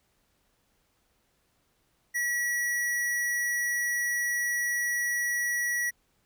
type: tone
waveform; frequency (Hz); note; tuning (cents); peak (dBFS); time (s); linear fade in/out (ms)
square; 1931; B6; -39; -27; 2.14-5.91; 20
effects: pink hiss -71 dBFS RMS until 6.25 s